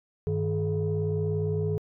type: tone cluster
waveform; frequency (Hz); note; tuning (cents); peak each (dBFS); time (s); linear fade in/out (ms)
sine; 98.5 / 155.9 / 424; G2 / D#3 / G#4; +9 / +4 / +36; -28; 0.27-1.78; 0
effects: tanh soft clip ceiling -19 dBFS